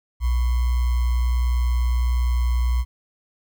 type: tone with sample-and-hold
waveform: sine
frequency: 60.7 Hz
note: B1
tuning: 29 cents flat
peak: -17 dBFS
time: 0.2-2.85 s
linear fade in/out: 50 ms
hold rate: 1050 Hz
effects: none